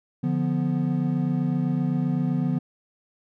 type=chord; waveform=triangle; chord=B diminished; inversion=first; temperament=equal; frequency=146.83 / 174.61 / 246.9 Hz; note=D3 / F3 / B3; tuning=0 / 0 / 0 cents; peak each=-24 dBFS; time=0.23-2.59 s; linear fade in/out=10 ms; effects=none